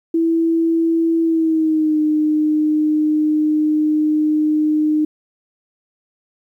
sine tone with pitch glide, 329.5 to 305.7 Hz, E4 to D#4, -1 to -30 cents, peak -13 dBFS, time 0.14-5.05 s, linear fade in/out 5 ms, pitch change -129 cents, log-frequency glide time 1.22-1.99 s, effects 9-bit

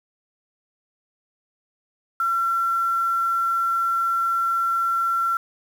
sine tone with quantisation, 1358 Hz, F6, 49 cents flat, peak -19 dBFS, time 2.2-5.37 s, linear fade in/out 2 ms, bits 7, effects none

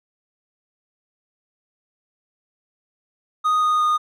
triangle tone with pitch steps, 1243 / 1235.8 / 1228.7 Hz, D#6 / D#6 / D#6, -2 / -12 / -22 cents, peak -14 dBFS, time 3.44-3.98 s, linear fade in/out 20 ms, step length 180 ms, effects none

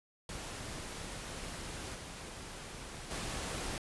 pink noise with level steps, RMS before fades -43 / -46 / -39 dBFS, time 0.29-3.78 s, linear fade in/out 2 ms, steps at 1.94 / 3.1 s, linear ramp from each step 20 ms, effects resampled to 24000 Hz

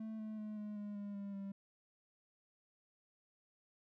triangle tone with pitch steps, 219.8 / 216.4 / 213 / 209.8 / 206.5 / 203.3 / 200.2 / 197.07 Hz, A3 / A3 / G#3 / G#3 / G#3 / G#3 / G3 / G3, -2 / -29 / +44 / +18 / -10 / -37 / +37 / +9 cents, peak -40 dBFS, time 0-1.52 s, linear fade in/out 5 ms, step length 190 ms, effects none

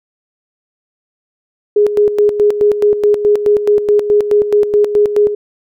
sine tone with tremolo, 415.3 Hz, G#4, in tune, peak -6 dBFS, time 1.76-5.35 s, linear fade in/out 5 ms, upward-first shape square, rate 4.7 Hz, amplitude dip 65%, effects none

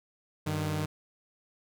sawtooth tone pair together, 96.6 / 152.96 Hz, G2 / D#3, -25 / -29 cents, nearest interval minor sixth, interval 796 cents, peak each -30 / -27 dBFS, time 0.46-0.86 s, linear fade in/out 10 ms, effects none

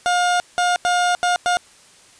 30% pulse tone bursts at uneven times, 712 Hz, F5, 33 cents sharp, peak -13 dBFS, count 5, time 0.06-0.4 / 0.58-0.76 / 0.85-1.15 / 1.23-1.36 / 1.46-1.57 s, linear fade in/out 0 ms, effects white hiss -49 dBFS RMS until 2.19 s + resampled to 22050 Hz

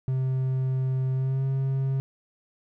triangle tone with pitch glide, 130.81 to 134.41 Hz, C3 to C3, 0 to +47 cents, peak -21 dBFS, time 0.08-2 s, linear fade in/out 0 ms, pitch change +47 cents, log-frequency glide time 1.13-1.44 s, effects none

